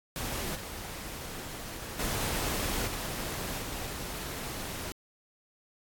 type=noise with level steps; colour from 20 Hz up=pink; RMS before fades=-35 / -41 / -32 / -36 / -38 dBFS; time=0.16-4.92 s; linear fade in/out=0 ms; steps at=0.55 / 1.99 / 2.87 / 3.62 s; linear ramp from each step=5 ms; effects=AAC 64 kbps